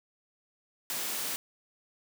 white high-pass noise, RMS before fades -34 dBFS, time 0.9-1.36 s, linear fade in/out 0 ms, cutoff 140 Hz, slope 12 dB/octave, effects none

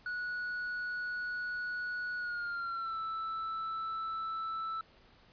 triangle tone with pitch glide, 1465 to 1320.3 Hz, F#6 to E6, -18 to +2 cents, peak -33 dBFS, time 0.06-4.81 s, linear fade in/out 2 ms, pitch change -180 cents, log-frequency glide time 2.17-2.99 s, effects pink hiss -62 dBFS RMS until 5.32 s + resampled to 11025 Hz

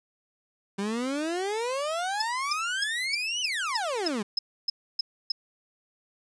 30% pulse exponential two-way sweep, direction up then down, 193.3 to 3050 to 193.3 Hz, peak -25 dBFS, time 0.78-4.23 s, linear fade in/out 10 ms, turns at 3.41 s
sine tone bursts, 5130 Hz, E8, 48 cents flat, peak -23 dBFS, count 11, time 2.2-5.32 s, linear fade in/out 5 ms, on 20 ms, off 290 ms
effects resampled to 22050 Hz + 10-bit

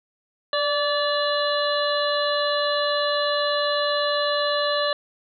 harmonic tone with a mistuned harmonic, 578 Hz, D5, 28 cents flat, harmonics 1 / 2 / 3 / 5 / 6 / 7, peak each -23 / -27 / -29 / -33 / -33 / -28 dBFS, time 0.53-4.93 s, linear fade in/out 2 ms, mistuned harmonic 1, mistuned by +23 cents, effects none

